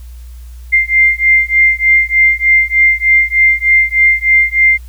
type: beating tone pair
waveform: sine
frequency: 2097 / 2100.3 Hz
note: C7 / C7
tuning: +3 / +6 cents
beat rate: 3.3 Hz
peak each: -10 dBFS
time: 0.72-4.78 s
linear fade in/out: 20 ms
effects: added 60 Hz sine -28 dBFS peak until 4.88 s + white hiss -48 dBFS RMS until 4.88 s